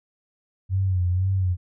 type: tone with vibrato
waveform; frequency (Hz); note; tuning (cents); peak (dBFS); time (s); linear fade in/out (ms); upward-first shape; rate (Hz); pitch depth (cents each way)
sine; 92.5; F#2; 0; -19; 0.69-1.57; 50; sine; 2; 70
effects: none